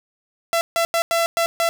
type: tone bursts at uneven times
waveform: sawtooth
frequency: 672 Hz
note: E5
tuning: 33 cents sharp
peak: -13 dBFS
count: 6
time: 0.53-0.61 / 0.76-0.85 / 0.94-1.02 / 1.11-1.26 / 1.37-1.46 / 1.6-1.69 s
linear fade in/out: 0 ms
effects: none